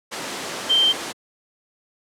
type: tone in noise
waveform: sine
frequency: 3136 Hz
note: G7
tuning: in tune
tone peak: -14 dBFS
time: 0.69-0.93 s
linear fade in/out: 20 ms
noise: pink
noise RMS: -28 dBFS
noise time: 0.11-1.13 s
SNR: +11 dB
effects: high-pass 300 Hz 12 dB/octave + low-pass 9000 Hz 12 dB/octave

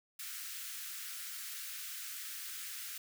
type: high-pass noise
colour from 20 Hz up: white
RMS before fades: -44 dBFS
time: 0.19-2.98 s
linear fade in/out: 5 ms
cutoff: 1300 Hz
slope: 48 dB/octave
effects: none

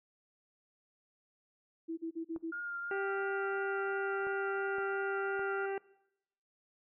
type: tone bursts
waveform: sine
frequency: 327.9 Hz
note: E4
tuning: 9 cents flat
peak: -35 dBFS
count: 5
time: 1.88-2.519 s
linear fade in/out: 20 ms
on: 95 ms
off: 41 ms
type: clicks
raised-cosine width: 1 ms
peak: -35 dBFS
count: 4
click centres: 2.362 / 4.269 / 4.784 / 5.394 s
type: tone with vibrato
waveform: sine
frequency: 1408 Hz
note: F6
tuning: 14 cents sharp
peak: -37 dBFS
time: 2.52-5.66 s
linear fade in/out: 5 ms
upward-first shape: triangle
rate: 2.9 Hz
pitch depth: 24 cents each way
type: harmonic tone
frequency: 392 Hz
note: G4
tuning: in tune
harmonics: 1 / 2 / 3 / 4 / 5 / 6 / 7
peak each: -35 / -41 / -53 / -47 / -49 / -59 / -53 dBFS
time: 2.91-5.78 s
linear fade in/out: 2 ms
effects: noise-tail reverb RT60 0.8 s tail -21 dB re dry

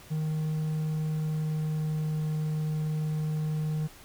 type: tone with pitch glide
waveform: triangle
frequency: 155.56 to 154.4 Hz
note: D#3 to D#3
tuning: 0 to -13 cents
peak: -25 dBFS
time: 0.1-3.88 s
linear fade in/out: 20 ms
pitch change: -13 cents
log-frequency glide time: 0.98-2.43 s
effects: pink hiss -51 dBFS RMS until 4.04 s

